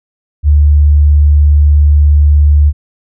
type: tone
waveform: sine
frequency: 73.6 Hz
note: D2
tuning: 4 cents sharp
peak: -3 dBFS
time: 0.43-2.73 s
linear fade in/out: 50 ms
effects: none